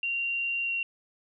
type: tone with pitch glide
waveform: sine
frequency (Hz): 2764 to 2748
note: F7 to F7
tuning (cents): -19 to -29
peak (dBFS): -27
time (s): 0.03-0.83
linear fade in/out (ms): 2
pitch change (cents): -10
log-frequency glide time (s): 0.65-0.7
effects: none